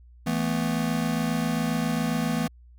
square chord, E suspended fourth, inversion none, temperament just, 164.81 / 219.8 / 247.2 Hz, E3 / A3 / B3, 0 / -2 / +2 cents, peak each -29 dBFS, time 0.26-2.48 s, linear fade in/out 10 ms, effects added 60 Hz sine -48 dBFS peak until 2.78 s

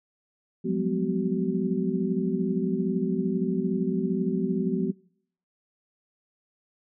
sine tone cluster, 176.1 / 189 / 206.6 / 250.5 / 379.3 Hz, F3 / F#3 / G#3 / B3 / F#4, +15 / +37 / -9 / +25 / +43 cents, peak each -30 dBFS, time 0.64-4.92 s, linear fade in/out 20 ms, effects noise-tail reverb RT60 0.7 s tail -26 dB re dry

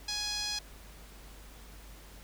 sawtooth tone with band-pass filter, 834 Hz, G#5, 7 cents sharp, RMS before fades -35 dBFS, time 0.08-0.59 s, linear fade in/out 5 ms, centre 4800 Hz, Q 3.2, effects added 50 Hz sine -50 dBFS peak until 2.23 s + pink hiss -54 dBFS RMS until 2.23 s

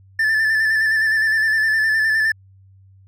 triangle tone with vibrato, 1760 Hz, A6, in tune, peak -13 dBFS, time 0.19-2.32 s, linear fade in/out 5 ms, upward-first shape square, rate 9.7 Hz, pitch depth 29 cents each way, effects added 96 Hz sine -46 dBFS peak until 3.07 s

